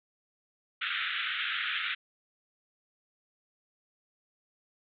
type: band-pass noise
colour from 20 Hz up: pink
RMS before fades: -33 dBFS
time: 0.81-1.95 s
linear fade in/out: 10 ms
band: 1300 to 3700 Hz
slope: 96 dB/octave
effects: none